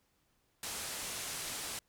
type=low-pass noise; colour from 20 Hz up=white; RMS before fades=-41 dBFS; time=0.63-1.79 s; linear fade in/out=2 ms; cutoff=11000 Hz; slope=24 dB/octave; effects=pink hiss -75 dBFS RMS until 1.88 s